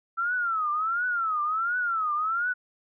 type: tone with vibrato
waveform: sine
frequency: 1331 Hz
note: E6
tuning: 16 cents sharp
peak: -24 dBFS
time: 0.17-2.54 s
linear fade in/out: 20 ms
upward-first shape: triangle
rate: 1.4 Hz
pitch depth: 210 cents each way
effects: none